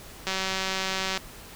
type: click train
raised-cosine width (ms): 0.2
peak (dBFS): -11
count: 173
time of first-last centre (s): 0.27-1.175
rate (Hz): 190
effects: pink hiss -45 dBFS RMS until 1.55 s